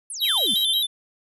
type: exponential sweep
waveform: sine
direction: down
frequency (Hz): 11000 to 185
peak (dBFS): -30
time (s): 0.1-0.54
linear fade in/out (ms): 2
type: tone with vibrato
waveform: square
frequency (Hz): 3684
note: A#7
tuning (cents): -21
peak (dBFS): -21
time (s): 0.2-0.87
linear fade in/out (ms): 20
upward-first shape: square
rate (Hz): 5.6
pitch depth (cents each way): 78
type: tone with tremolo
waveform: sine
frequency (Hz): 3147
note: G7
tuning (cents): +6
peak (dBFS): -20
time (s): 0.22-0.82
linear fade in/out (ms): 20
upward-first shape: triangle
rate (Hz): 15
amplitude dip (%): 75
type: noise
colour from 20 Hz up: blue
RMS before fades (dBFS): -39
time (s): 0.23-0.64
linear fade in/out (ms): 10
effects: resampled to 32000 Hz